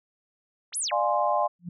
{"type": "linear two-way sweep", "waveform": "sine", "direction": "up then down", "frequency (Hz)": [233.1, 11310, 363.5], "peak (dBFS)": -26, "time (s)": [0.72, 0.93], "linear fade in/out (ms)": 50, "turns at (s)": 0.77}
{"type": "chord", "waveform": "sine", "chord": "D half-diminished seventh", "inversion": "none", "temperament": "equal with one note detuned", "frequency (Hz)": [597.3, 698.5, 830.6, 1046.5], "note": ["D5", "F5", "Ab5", "C6"], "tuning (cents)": [29, 0, 0, 0], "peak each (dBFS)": -27, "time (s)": [0.91, 1.48], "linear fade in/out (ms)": 20}
{"type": "tone with exponential growth", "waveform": "sine", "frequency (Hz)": 174.61, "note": "F3", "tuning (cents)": 0, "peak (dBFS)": -29, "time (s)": [1.59, 1.69], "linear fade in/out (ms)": 5, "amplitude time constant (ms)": 20}
{"effects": []}